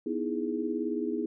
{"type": "chord", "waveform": "sine", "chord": "E major seventh", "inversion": "second", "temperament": "equal", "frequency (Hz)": [246.9, 311.1, 329.6, 415.3], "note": ["B3", "D#4", "E4", "G#4"], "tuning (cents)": [0, 0, 0, 0], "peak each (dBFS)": -34, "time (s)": [0.06, 1.26], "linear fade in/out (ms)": 5, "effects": []}